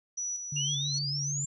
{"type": "tone with tremolo", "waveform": "sine", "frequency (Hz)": 5890, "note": "F#8", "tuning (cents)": -9, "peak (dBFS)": -31, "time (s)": [0.17, 0.99], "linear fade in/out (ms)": 10, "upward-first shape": "square", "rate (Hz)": 2.6, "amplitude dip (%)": 45}
{"type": "tone with vibrato", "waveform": "sine", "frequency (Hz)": 141.9, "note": "C#3", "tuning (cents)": 41, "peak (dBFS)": -33, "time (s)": [0.52, 1.45], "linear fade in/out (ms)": 5, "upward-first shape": "sine", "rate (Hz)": 6.6, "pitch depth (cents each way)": 37}
{"type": "exponential sweep", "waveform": "sine", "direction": "up", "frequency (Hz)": [2770, 7420], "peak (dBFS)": -31, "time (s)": [0.56, 1.46], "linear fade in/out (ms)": 10}
{"effects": []}